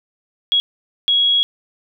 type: tone bursts at uneven times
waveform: sine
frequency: 3322 Hz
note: G#7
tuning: in tune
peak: -12 dBFS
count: 2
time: 0.52-0.6 / 1.08-1.43 s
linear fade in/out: 0 ms
effects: none